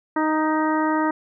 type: harmonic tone with a mistuned harmonic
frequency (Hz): 311.1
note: D#4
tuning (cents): 0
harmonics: 1 / 2 / 3 / 4 / 5 / 6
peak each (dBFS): -21 / -28 / -24 / -28 / -32 / -32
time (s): 0.16-1.11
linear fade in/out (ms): 5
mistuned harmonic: 6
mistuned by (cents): +21
effects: none